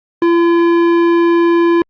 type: tone with tanh clipping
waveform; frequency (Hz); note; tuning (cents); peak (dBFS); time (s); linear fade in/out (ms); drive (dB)
triangle; 339.9; F4; -47; -10; 0.22-1.82; 2; 18
effects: Opus 32 kbps